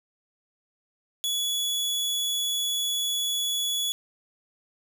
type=tone; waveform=sawtooth; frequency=3396 Hz; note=G#7; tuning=38 cents sharp; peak=-22 dBFS; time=1.24-3.92 s; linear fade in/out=0 ms; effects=none